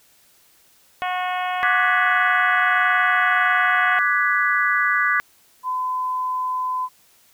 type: harmonic tone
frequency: 364.6 Hz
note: F#4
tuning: 25 cents flat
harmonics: 2 / 3 / 4 / 5 / 6 / 7 / 8 / 9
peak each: -24 / -28 / -32 / -32 / -34 / -35 / -39 / -41 dBFS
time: 1.02-3.99 s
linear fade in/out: 0 ms
type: chord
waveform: sine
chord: G# half-diminished seventh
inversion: second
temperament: equal with one note detuned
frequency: 1174.7 / 1480 / 1674.7 / 1975.5 Hz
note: D6 / F#6 / G#6 / B6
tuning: 0 / 0 / +14 / 0 cents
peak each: -22 dBFS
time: 1.63-5.2 s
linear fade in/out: 0 ms
type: tone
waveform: sine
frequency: 1015 Hz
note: B5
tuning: 47 cents sharp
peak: -21 dBFS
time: 5.63-6.89 s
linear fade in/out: 50 ms
effects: white hiss -56 dBFS RMS until 7.33 s